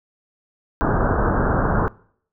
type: low-pass noise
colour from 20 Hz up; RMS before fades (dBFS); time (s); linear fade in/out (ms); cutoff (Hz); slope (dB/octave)
pink; -19; 0.81-1.88; 0; 1600; 96
effects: noise-tail reverb RT60 0.6 s tail -23 dB re dry